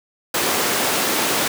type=high-pass noise; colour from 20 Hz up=pink; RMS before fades=-20 dBFS; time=0.34-1.48 s; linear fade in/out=5 ms; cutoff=280 Hz; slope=12 dB/octave; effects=none